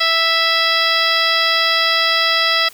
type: harmonic tone with a mistuned harmonic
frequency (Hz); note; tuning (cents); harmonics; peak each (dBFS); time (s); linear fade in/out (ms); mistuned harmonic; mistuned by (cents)
659.3; E5; 0; 1 / 2 / 3 / 4 / 5 / 6 / 7 / 8; -25 / -20 / -19 / -24 / -20 / -22 / -21 / -24; 0-2.69; 10; 7; +75
effects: white hiss -42 dBFS RMS until 2.73 s